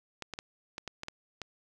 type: clicks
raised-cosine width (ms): 0.2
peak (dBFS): -21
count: 8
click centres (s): 0.223 / 0.337 / 0.389 / 0.781 / 0.877 / 1.034 / 1.084 / 1.417
effects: none